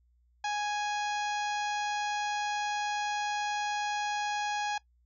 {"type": "harmonic tone", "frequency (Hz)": 830.6, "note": "G#5", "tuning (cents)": 0, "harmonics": [1, 2, 3, 4, 5, 6, 7, 8], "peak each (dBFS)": [-31, -37, -41, -43, -45, -47, -48, -49], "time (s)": [0.44, 4.78], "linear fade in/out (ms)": 5, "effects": ["noise-tail reverb RT60 0.1 s tail -19 dB re dry", "added 60 Hz sine -64 dBFS peak until 5.05 s"]}